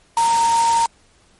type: tone in noise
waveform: sine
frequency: 924 Hz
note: A#5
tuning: 16 cents flat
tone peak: -13 dBFS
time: 0.17-0.86 s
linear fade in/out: 2 ms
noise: white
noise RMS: -25 dBFS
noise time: 0.17-0.86 s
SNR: +9 dB
effects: pink hiss -55 dBFS RMS until 1.39 s + MP3 48 kbps